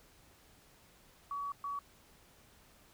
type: tone bursts at uneven times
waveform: sine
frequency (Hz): 1133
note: C#6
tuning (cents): +37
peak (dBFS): -36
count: 2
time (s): 1.31-1.52 / 1.64-1.79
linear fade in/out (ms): 2
effects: pink hiss -63 dBFS RMS until 2.93 s